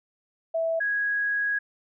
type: tone pair in turn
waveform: sine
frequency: 656 / 1656.7 Hz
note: E5 / G#6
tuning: -9 / -5 cents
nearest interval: octave + major third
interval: 1604 cents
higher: second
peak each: -23 dBFS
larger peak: neither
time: 0.54-0.8 / 0.8-1.59 s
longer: second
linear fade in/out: 10 ms
effects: none